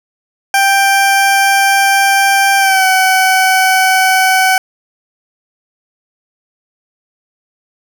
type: tone with pitch glide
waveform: 20% pulse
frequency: 787 to 754.9 Hz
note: G5 to F#5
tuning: +7 to +35 cents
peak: -3 dBFS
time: 0.54-4.58 s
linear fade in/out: 2 ms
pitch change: -72 cents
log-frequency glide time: 2.58-2.86 s
effects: none